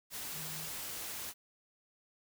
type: tone in noise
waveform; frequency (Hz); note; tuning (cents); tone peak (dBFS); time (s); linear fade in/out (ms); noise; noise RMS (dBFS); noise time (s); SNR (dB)
sine; 156.8; D#3; +14; -48; 0.32-0.69; 50; white; -42; 0.1-1.34; -9
effects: none